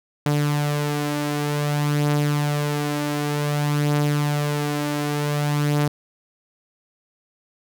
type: beating tone pair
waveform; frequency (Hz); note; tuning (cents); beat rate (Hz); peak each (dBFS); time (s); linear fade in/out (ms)
sawtooth; 146.83 / 147.37; D3 / D3; 0 / +6; 0.54; -17 / -23; 0.26-5.88; 2
effects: none